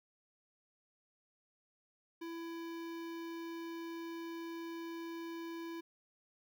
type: tone with notch filter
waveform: square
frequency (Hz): 333.3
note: E4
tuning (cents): +19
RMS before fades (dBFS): -44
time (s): 2.21-5.81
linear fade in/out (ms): 10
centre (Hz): 8600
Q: 0.74
effects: none